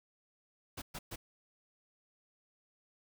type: noise bursts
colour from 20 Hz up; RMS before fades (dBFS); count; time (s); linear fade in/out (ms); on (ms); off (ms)
pink; -43; 3; 0.77-1.16; 10; 50; 120
effects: none

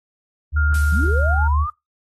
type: tone with vibrato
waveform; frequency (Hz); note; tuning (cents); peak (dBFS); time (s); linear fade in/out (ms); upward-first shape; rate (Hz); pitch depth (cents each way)
sine; 74; D2; +14; -15; 0.52-1.67; 50; sine; 5.7; 20
type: tone with tremolo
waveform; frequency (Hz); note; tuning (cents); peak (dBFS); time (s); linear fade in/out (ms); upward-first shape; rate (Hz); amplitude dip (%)
sine; 1406; F6; +11; -21; 0.56-1.48; 10; triangle; 2.9; 25
type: noise with exponential decay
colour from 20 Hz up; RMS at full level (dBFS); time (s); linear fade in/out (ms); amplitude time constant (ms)
blue; -30; 0.74-1.71; 2; 210
type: linear sweep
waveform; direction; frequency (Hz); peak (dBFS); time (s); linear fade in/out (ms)
sine; up; 153.9 to 1244.5; -23; 0.92-1.7; 5
effects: noise-tail reverb RT60 0.2 s tail -21 dB re dry + AAC 32 kbps

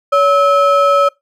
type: ring-modulated tone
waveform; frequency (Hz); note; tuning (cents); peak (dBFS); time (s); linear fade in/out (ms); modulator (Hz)
triangle; 931; A#5; -2; -3; 0.12-1.09; 10; 366
effects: noise-tail reverb RT60 0.2 s tail -24 dB re dry

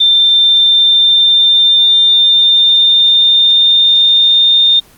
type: tone with pitch glide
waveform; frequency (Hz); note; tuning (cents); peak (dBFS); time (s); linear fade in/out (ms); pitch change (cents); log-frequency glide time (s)
sine; 3578 to 3632; A7 to A#7; +28 to -46; -5; 0-4.8; 10; +26; 0.23-4.57
effects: pink hiss -43 dBFS RMS until 4.97 s + Opus 24 kbps

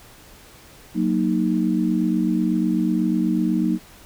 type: chord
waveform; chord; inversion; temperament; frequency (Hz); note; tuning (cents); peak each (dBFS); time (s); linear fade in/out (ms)
sine; D# minor; first; equal; 185 / 233.1 / 311.1; F#3 / A#3 / D#4; 0 / 0 / 0; -22; 0.94-3.79; 50
effects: pink hiss -47 dBFS RMS until 4.05 s

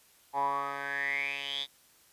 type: tone with band-pass filter sweep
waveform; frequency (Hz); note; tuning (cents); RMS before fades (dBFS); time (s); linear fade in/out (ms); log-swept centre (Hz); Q
10% pulse; 140; C#3; +18; -33; 0.33-1.67; 50; 870 to 3700; 9.9
effects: white hiss -62 dBFS RMS until 2.12 s + resampled to 32000 Hz

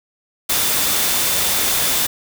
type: tone in noise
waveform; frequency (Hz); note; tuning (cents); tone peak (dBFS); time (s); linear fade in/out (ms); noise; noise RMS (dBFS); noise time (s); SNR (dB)
sine; 3540; A7; +10; -29; 0.49-2.07; 10; white; -18; 0.49-2.07; -14
effects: none

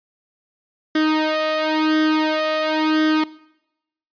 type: tone with flanger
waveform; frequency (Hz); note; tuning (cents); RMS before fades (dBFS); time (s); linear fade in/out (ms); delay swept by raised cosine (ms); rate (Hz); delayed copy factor
sawtooth; 311.1; D#4; 0; -19; 0.95-3.24; 5; 0.59 to 1.69; 0.96; +0.8
effects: noise-tail reverb RT60 0.9 s tail -21 dB re dry + resampled to 11025 Hz

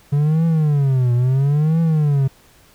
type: tone with vibrato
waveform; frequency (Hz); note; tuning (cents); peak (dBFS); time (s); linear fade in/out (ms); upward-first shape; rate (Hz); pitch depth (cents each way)
triangle; 141.4; C#3; +35; -11; 0.12-2.28; 10; triangle; 0.74; 290
effects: pink hiss -51 dBFS RMS until 2.74 s

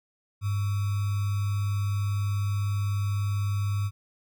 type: tone with sample-and-hold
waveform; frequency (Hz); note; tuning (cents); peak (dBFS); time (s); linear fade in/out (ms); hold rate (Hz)
sine; 100.9; G#2; -49; -24; 0.41-3.91; 50; 1225
effects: none

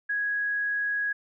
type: tone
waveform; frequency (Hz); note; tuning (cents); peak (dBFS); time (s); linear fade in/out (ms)
sine; 1661.2; G#6; 0; -25; 0.09-1.13; 10
effects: none

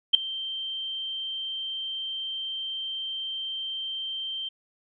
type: tone with ADSR envelope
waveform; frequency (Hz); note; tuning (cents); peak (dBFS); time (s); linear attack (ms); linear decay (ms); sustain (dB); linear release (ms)
sine; 3136; G7; 0; -10; 0.13-4.49; 16; 6; -20; 9
effects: none

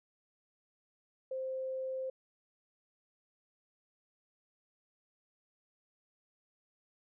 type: tone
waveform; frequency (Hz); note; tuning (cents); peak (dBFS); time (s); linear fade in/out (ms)
sine; 523.3; C5; 0; -35; 1.31-2.1; 5
effects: none

